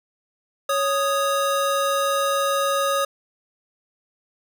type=tone pair together; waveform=square; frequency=554.4 / 1244.6 Hz; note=C#5 / D#6; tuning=0 / 0 cents; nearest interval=octave + major second; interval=1400 cents; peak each=-23 / -23 dBFS; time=0.69-3.05 s; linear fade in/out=5 ms; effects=none